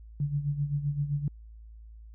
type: tone with tremolo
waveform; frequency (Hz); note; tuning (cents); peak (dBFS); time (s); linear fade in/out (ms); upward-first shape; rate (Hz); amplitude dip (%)
sine; 144.3; D3; -30; -24; 0.2-1.28; 2; sine; 7.7; 70
effects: added 55 Hz sine -45 dBFS peak until 2.14 s